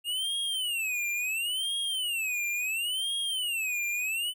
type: tone with vibrato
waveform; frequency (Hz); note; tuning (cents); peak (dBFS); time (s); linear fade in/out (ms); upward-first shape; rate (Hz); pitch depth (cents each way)
square; 2794; F7; 0; -29; 0.04-4.34; 50; sine; 0.72; 270
effects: none